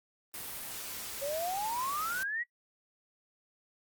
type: noise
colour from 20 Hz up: white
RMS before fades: -41 dBFS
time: 0.34-2.23 s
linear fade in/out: 0 ms
type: exponential sweep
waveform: sine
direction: up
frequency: 543 to 1959 Hz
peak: -32 dBFS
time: 1.21-2.44 s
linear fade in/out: 20 ms
effects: noise-tail reverb RT60 0.1 s tail -21 dB re dry + Opus 32 kbps